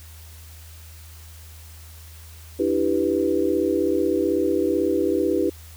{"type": "chord", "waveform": "sine", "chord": "E minor seventh", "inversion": "third", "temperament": "equal", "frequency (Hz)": [293.7, 329.6, 392, 493.9], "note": ["D4", "E4", "G4", "B4"], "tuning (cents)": [0, 0, 0, 0], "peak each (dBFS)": [-26, -23, -23, -25], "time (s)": [2.59, 5.5], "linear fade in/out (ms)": 10, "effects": ["added 80 Hz sine -41 dBFS peak until 5.76 s", "white hiss -48 dBFS RMS until 5.76 s"]}